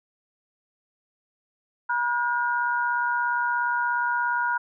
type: tone cluster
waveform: sine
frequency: 962 / 1438 / 1575 Hz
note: B5 / F#6 / G6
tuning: -46 / -50 / +8 cents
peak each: -25 / -25 / -34 dBFS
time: 1.89-4.58 s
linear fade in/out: 10 ms
effects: none

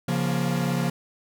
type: chord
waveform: 45% pulse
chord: Bb minor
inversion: first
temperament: equal with one note detuned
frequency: 138.59 / 174.61 / 237 Hz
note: Db3 / F3 / Bb3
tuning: 0 / 0 / +29 cents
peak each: -27 / -26 / -29 dBFS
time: 0.08-0.9 s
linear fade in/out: 5 ms
effects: none

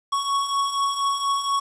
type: beating tone pair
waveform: square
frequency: 1108.7 / 1112.9 Hz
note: C#6 / C#6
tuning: 0 / +6 cents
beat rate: 4.2 Hz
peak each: -29 / -23 dBFS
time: 0.12-1.6 s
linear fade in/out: 10 ms
effects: resampled to 22050 Hz + 8-bit

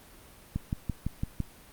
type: click train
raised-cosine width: 5 ms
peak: -17 dBFS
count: 6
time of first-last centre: 0.56-1.403 s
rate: 5.93 Hz
effects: pink hiss -53 dBFS RMS until 1.72 s + Opus 32 kbps

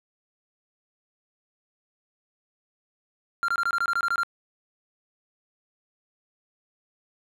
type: tone bursts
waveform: triangle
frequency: 1386 Hz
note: F6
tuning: 14 cents flat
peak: -20 dBFS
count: 11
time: 3.43-4.233 s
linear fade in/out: 0 ms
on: 53 ms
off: 22 ms
effects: none

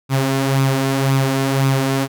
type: tone with flanger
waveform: sawtooth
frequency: 135.1 Hz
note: C#3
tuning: 44 cents flat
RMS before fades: -17 dBFS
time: 0.09-2.08 s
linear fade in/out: 50 ms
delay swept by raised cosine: 0.8 to 4.6 ms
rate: 1.9 Hz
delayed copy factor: +0.5
effects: none

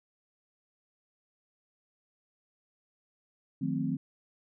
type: chord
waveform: sine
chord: D# diminished seventh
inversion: none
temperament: equal with one note detuned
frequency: 155.56 / 180.56 / 220 / 261.6 Hz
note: D#3 / F#3 / A3 / C4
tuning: 0 / -42 / 0 / 0 cents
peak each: -34 / -35 / -36 / -32 dBFS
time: 3.61-3.97 s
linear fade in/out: 10 ms
effects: none

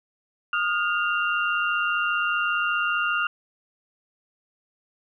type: tone cluster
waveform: sine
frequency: 1236 / 1421 / 2774 Hz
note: D#6 / F6 / F7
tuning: -12 / +30 / -12 cents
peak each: -27 / -24 / -28 dBFS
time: 0.53-3.27 s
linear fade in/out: 2 ms
effects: none

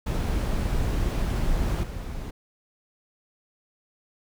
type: noise with level steps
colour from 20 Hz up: brown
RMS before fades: -25 / -33 dBFS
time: 0.06-2.31 s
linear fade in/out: 10 ms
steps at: 1.83 s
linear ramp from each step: 5 ms
effects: none

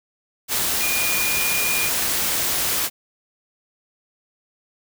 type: tone in noise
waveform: sine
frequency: 2431 Hz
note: D#7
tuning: 41 cents flat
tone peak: -24 dBFS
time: 0.79-1.91 s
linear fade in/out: 50 ms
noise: white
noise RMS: -22 dBFS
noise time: 0.48-2.9 s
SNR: -5 dB
effects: none

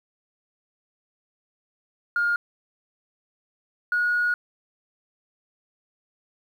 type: tone pair in turn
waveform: sine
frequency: 1417 / 1449.3 Hz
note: F6 / F#6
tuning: +25 / -36 cents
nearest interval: unison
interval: 39 cents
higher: second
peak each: -19 dBFS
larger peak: neither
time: 2.16-2.36 / 3.92-4.34 s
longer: second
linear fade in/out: 2 ms
effects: tanh soft clip ceiling -15 dBFS + 9-bit

